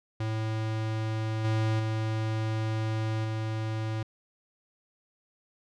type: tone with level steps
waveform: square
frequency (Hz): 110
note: A2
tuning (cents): 0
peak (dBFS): -29 / -25 / -28 / -30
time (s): 0.2-4.03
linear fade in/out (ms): 5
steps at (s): 1.44 / 1.79 / 3.24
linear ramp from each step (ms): 10
effects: low-pass 5000 Hz 12 dB/octave

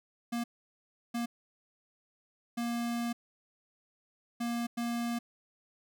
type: tone bursts at uneven times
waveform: square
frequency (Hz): 236.1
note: A#3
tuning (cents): +22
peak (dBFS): -32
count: 5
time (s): 0.32-0.44 / 1.14-1.26 / 2.57-3.13 / 4.4-4.67 / 4.77-5.19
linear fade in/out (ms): 10
effects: none

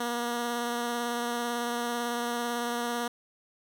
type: tone with vibrato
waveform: 10% pulse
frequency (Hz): 238.5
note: A#3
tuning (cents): +40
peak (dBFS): -21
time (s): 0-3.08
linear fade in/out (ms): 5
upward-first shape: sine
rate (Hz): 18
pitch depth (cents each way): 14
effects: none

